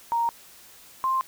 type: tone pair in turn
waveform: sine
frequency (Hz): 932.3 / 1051.3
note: A#5 / C6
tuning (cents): 0 / +8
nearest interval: major second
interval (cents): 208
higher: second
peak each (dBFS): -21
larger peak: neither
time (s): 0.12-0.29 / 1.04-1.21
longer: neither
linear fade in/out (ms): 0
effects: white hiss -50 dBFS RMS until 1.27 s